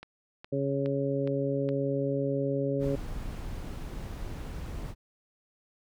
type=click train; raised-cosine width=0.3 ms; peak=-27 dBFS; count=5; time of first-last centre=0.03-1.69 s; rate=2.41 Hz
type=harmonic tone; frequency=138.59 Hz; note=C#3; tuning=in tune; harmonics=1 / 2 / 3 / 4; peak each=-32 / -32 / -32 / -32 dBFS; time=0.52-2.96 s; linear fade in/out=10 ms
type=noise; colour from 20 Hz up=brown; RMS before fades=-37 dBFS; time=2.79-4.95 s; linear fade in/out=50 ms
effects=none